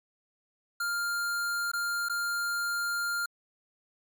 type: tone with dropouts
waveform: square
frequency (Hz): 1400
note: F6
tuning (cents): +4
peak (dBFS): -29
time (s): 0.8-3.26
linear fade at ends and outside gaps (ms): 5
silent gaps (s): 1.717-1.734 / 2.087-2.096
effects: MP3 96 kbps